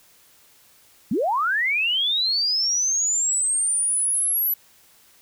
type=linear sweep; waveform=sine; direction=up; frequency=172.8 to 11910 Hz; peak=-19 dBFS; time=1.11-4.54 s; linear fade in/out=5 ms; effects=white hiss -55 dBFS RMS until 5.21 s

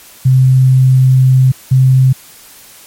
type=tone pair in turn; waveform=sine; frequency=130.2 / 130.79 Hz; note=C3 / C3; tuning=-8 / 0 cents; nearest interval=unison; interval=8 cents; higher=second; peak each=-4 dBFS; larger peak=neither; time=0.25-1.52 / 1.71-2.13 s; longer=first; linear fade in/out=10 ms; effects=white hiss -38 dBFS RMS until 2.86 s + MP3 64 kbps

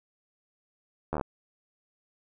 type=slowing click train; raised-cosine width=1 ms; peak=-16 dBFS; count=7; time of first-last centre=1.13-1.212 s; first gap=12 ms; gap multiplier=1.05; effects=none

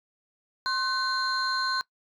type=tone cluster; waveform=sine; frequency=1057 / 1512 / 4164 Hz; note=C6 / F#6 / C8; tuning=+17 / +37 / -9 cents; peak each=-28 dBFS; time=0.66-1.81 s; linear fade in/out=0 ms; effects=noise-tail reverb RT60 0.1 s tail -22 dB re dry + tanh soft clip ceiling -20 dBFS

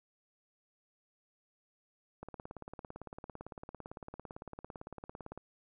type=click train; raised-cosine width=1 ms; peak=-30 dBFS; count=57; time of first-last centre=2.23-5.376 s; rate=17.8 Hz; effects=none

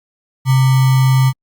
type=tone with sample-and-hold; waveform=sine; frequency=131.4 Hz; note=C3; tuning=8 cents sharp; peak=-8 dBFS; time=0.45-1.33 s; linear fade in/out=50 ms; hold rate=1050 Hz; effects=Opus 48 kbps

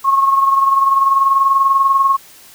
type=tone pair together; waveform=sine; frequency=1088.4 / 1108.7 Hz; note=C#6 / C#6; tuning=-32 / 0 cents; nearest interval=unison; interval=32 cents; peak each=-10 / -19 dBFS; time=0.04-2.17 s; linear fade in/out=20 ms; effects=white hiss -42 dBFS RMS until 2.54 s

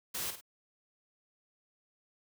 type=noise with echo; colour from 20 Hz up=white; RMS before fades=-37 dBFS; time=0.14-0.31 s; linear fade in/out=10 ms; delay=51 ms; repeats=2; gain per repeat=-8 dB; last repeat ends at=0.412 s; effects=none

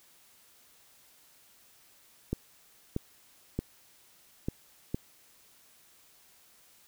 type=clicks; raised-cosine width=3 ms; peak=-17 dBFS; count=5; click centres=2.33 / 2.964 / 3.59 / 4.485 / 4.945 s; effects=white hiss -61 dBFS RMS until 6.87 s

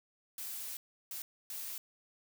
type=noise bursts at uneven times; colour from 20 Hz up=blue; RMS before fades=-42 dBFS; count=3; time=0.38-0.77 / 1.11-1.22 / 1.5-1.78 s; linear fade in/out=2 ms; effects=none

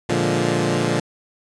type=chord; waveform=15% pulse; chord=Bb dominant seventh; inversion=none; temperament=equal; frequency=116.54 / 146.83 / 174.61 / 207.7 Hz; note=Bb2 / D3 / F3 / Ab3; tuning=0 / 0 / 0 / 0 cents; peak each=-17 / -17 / -17 / -21 dBFS; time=0.09-1 s; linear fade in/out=5 ms; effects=resampled to 22050 Hz

